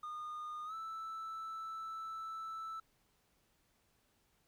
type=tone with pitch glide; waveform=triangle; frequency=1223 to 1318.4 Hz; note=D#6 to E6; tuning=-30 to 0 cents; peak=-39 dBFS; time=0.03-2.8 s; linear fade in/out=5 ms; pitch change=+130 cents; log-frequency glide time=0.65-0.74 s; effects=tanh soft clip ceiling -35 dBFS + pink hiss -75 dBFS RMS until 4.47 s